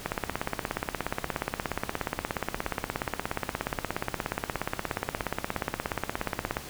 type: click train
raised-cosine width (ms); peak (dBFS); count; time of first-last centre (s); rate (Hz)
0.5; -12; 111; 0.06-6.569; 16.9
effects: pink hiss -42 dBFS RMS until 6.69 s